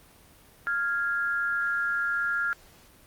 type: tone pair together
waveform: sine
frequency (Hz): 1396.9 / 1655.9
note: F6 / G#6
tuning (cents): 0 / -6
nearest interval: minor third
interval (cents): 294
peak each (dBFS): -26 / -30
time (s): 0.67-2.53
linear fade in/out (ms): 0
effects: pink hiss -55 dBFS RMS until 3.06 s + Opus 32 kbps